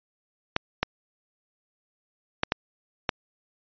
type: clicks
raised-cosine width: 0.3 ms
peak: -6 dBFS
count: 5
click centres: 0.564 / 0.83 / 2.434 / 2.521 / 3.092 s
effects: resampled to 11025 Hz